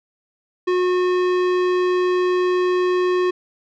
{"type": "tone with tanh clipping", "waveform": "sine", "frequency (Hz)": 362.8, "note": "F#4", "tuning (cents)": -34, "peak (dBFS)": -18, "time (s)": [0.67, 3.31], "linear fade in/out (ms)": 10, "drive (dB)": 17, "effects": []}